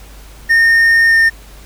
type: tone with pitch glide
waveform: triangle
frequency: 1831 to 1817.3 Hz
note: A#6 to A#6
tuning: -32 to -45 cents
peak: -5 dBFS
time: 0.49-1.3 s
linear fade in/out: 20 ms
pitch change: -13 cents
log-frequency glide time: 1.07-1.15 s
effects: added 50 Hz sine -35 dBFS peak until 1.65 s + pink hiss -41 dBFS RMS until 1.65 s